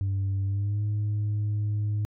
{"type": "tone with pitch glide", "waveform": "sine", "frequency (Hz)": [97.7, 104.71], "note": ["G2", "G#2"], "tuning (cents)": [-5, 15], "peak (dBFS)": -22, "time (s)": [0.01, 2.05], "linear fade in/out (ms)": 0, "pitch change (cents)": 120, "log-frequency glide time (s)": [0.45, 0.83], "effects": ["tanh soft clip ceiling -23 dBFS"]}